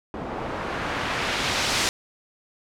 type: noise with low-pass filter sweep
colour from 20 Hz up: white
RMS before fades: -27 dBFS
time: 0.14-1.89 s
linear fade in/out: 0 ms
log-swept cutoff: 640 to 6000 Hz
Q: 0.76
effects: none